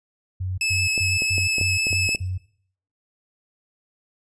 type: tone bursts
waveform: sine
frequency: 92.5 Hz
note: F#2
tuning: in tune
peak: -24 dBFS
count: 7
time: 0.4-2.38 s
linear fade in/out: 10 ms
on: 180 ms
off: 120 ms
type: tone with vibrato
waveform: sawtooth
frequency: 2598 Hz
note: E7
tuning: 26 cents flat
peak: -17 dBFS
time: 0.61-2.16 s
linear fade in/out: 2 ms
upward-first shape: sine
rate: 6 Hz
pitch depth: 13 cents each way
type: clicks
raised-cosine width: 2 ms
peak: -18 dBFS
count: 9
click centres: 0.978 / 1.221 / 1.381 / 1.583 / 1.613 / 1.869 / 1.929 / 2.091 / 2.149 s
effects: noise-tail reverb RT60 0.6 s tail -20 dB re dry + resampled to 22050 Hz